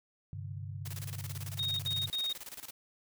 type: chord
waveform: sine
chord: G suspended fourth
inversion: none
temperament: just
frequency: 98 / 130.67 / 147 Hz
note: G2 / C3 / D3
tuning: 0 / -2 / +2 cents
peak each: -40 / -45 / -45 dBFS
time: 0.33-2.1 s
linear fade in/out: 0 ms
type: noise with tremolo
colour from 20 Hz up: white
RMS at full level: -44 dBFS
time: 0.85-2.71 s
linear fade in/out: 10 ms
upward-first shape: square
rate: 18 Hz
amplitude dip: 80%
type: tone bursts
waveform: sine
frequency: 3728 Hz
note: A#7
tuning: 1 cent flat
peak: -31 dBFS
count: 3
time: 1.59-2.328 s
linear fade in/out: 2 ms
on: 200 ms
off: 69 ms
effects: none